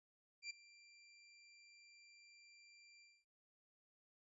25% pulse tone with ADSR envelope, 2366 Hz, D7, 12 cents sharp, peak -39 dBFS, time 0.42-3.25 s, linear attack 82 ms, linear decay 10 ms, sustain -20 dB, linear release 240 ms, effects resampled to 24000 Hz

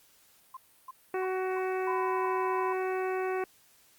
sine tone bursts, 1046.5 Hz, C6, in tune, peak -39 dBFS, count 7, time 0.54-2.61 s, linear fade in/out 5 ms, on 30 ms, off 310 ms
harmonic tone, 374.1 Hz, F#4, 19 cents sharp, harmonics 1 / 2 / 3 / 4 / 5 / 6 / 7, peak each -30 / -36 / -40 / -42 / -44 / -46 / -47 dBFS, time 1.14-3.44 s, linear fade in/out 2 ms
sine tone, 1009 Hz, B5, 37 cents sharp, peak -31 dBFS, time 1.87-2.73 s, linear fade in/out 5 ms
effects white hiss -62 dBFS RMS until 3.98 s + Opus 48 kbps

